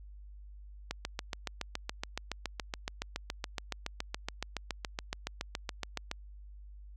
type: click train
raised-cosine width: 0.2 ms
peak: -17 dBFS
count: 38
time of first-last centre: 0.91-6.114 s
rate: 7.11 Hz
effects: added 50 Hz sine -47 dBFS peak until 6.96 s